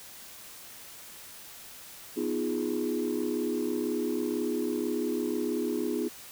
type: chord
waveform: sine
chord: F half-diminished seventh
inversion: second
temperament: equal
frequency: 246.9 / 311.1 / 349.2 / 415.3 Hz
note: Cb4 / Eb4 / F4 / Ab4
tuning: 0 / 0 / 0 / 0 cents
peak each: -32 dBFS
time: 2.16-6.09 s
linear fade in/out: 20 ms
effects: tanh soft clip ceiling -21 dBFS + white hiss -47 dBFS RMS until 6.31 s